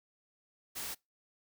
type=noise; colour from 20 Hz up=white; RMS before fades=-40 dBFS; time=0.75-0.95 s; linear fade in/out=20 ms; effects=noise-tail reverb RT60 0.2 s tail -24 dB re dry